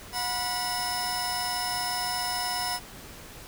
sawtooth tone cluster, 728 / 977 / 5230 Hz, F#5 / B5 / E8, -28 / -19 / -15 cents, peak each -29 dBFS, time 0.12-2.8 s, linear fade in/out 50 ms, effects pink hiss -45 dBFS RMS until 3.47 s

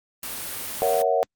white noise, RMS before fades -32 dBFS, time 0.23-1.02 s, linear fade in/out 2 ms
sine chord, F# dominant seventh, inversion first, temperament equal, 466.2 / 554.4 / 659.3 / 740 Hz, A#4 / C#5 / E5 / F#5, 0 / 0 / 0 / 0 cents, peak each -24 dBFS, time 0.82-1.23 s, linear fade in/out 0 ms
effects Opus 32 kbps

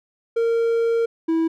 triangle tone pair in turn, 461.3 / 326.2 Hz, A#4 / E4, -18 / -18 cents, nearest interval tritone, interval 600 cents, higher first, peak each -15 dBFS, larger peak neither, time 0.36-1.06 / 1.28-1.48 s, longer first, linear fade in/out 10 ms, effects none

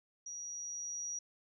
sine tone with level ramp, 5770 Hz, F#8, 44 cents flat, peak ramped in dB -42 to -37 dBFS, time 0.26-1.19 s, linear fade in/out 5 ms, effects none

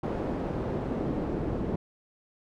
brown noise with band-pass filter sweep, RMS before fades -31 dBFS, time 0.03-1.76 s, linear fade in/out 5 ms, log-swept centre 490 to 320 Hz, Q 0.94, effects none

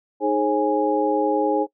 sine tone cluster, 308.6 / 419 / 538 / 829 Hz, D#4 / G#4 / C5 / G#5, -14 / +15 / +48 / -3 cents, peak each -23 dBFS, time 0.2-1.67 s, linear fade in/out 50 ms, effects noise-tail reverb RT60 0.1 s tail -21 dB re dry

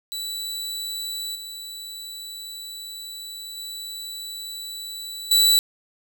sawtooth tone with level steps, 3951 Hz, B7, in tune, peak -25 / -31 / -29 / -11 dBFS, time 0.12-5.59 s, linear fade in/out 0 ms, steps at 1.35 / 3.57 / 5.31 s, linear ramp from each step 5 ms, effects none

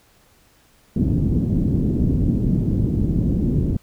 white low-pass noise, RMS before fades -19 dBFS, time 0.96-3.77 s, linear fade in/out 5 ms, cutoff 260 Hz, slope 24 dB/octave, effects pink hiss -56 dBFS RMS until 3.82 s

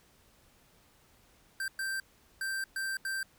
square tone bursts at uneven times, 1568 Hz, G6, in tune, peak -33 dBFS, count 5, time 1.6-1.68 / 1.79-2 / 2.41-2.64 / 2.76-2.97 / 3.05-3.23 s, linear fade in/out 2 ms, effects pink hiss -64 dBFS RMS until 3.38 s

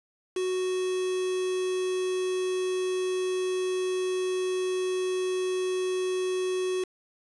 triangle tone with quantisation, 370 Hz, F#4, in tune, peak -24 dBFS, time 0.36-6.84 s, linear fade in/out 5 ms, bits 6, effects resampled to 24000 Hz

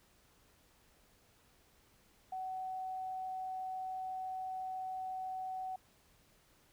sine tone, 751 Hz, F#5, 26 cents sharp, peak -38 dBFS, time 2.32-5.76 s, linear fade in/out 5 ms, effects pink hiss -68 dBFS RMS until 6.72 s

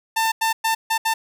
sawtooth tone bursts at uneven times, 895 Hz, A5, 29 cents sharp, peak -14 dBFS, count 5, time 0.16-0.32 / 0.41-0.53 / 0.64-0.75 / 0.9-0.98 / 1.05-1.14 s, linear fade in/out 10 ms, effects none

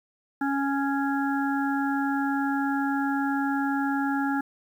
harmonic tone, 277.2 Hz, C#4, in tune, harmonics 1 / 3 / 5 / 6, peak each -25 / -30 / -33 / -34 dBFS, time 0.41-4.41 s, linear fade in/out 5 ms, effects 9-bit

